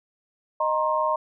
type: tone cluster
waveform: sine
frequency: 620 / 935 / 1064 Hz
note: D#5 / A#5 / C6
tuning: -6 / +5 / +29 cents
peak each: -25 dBFS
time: 0.6-1.16 s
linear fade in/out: 5 ms
effects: none